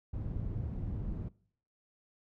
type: low-pass noise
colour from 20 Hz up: white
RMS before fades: -37 dBFS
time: 0.13-1.29 s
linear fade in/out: 10 ms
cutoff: 120 Hz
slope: 12 dB/octave
effects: noise-tail reverb RT60 0.6 s tail -23 dB re dry